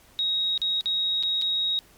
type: tone with dropouts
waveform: sine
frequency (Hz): 3783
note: A#7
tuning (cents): +25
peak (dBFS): -22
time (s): 0.19-1.79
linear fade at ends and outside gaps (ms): 0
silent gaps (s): 0.577-0.617 / 0.809-0.858 / 1.227-1.234 / 1.415-1.421
effects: pink hiss -55 dBFS RMS until 1.97 s + MP3 96 kbps